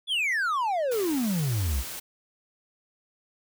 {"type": "exponential sweep", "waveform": "triangle", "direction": "down", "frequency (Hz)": [3520, 57.3], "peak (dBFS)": -22, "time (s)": [0.07, 1.84], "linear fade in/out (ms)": 50}
{"type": "tone with exponential growth", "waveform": "triangle", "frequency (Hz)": 2217, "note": "C#7", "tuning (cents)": 0, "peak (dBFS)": -31, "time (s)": [0.25, 0.33], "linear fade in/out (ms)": 5, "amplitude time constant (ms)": 17}
{"type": "noise", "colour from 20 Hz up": "white", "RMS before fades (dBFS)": -37, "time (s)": [0.91, 2], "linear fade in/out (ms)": 10}
{"effects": []}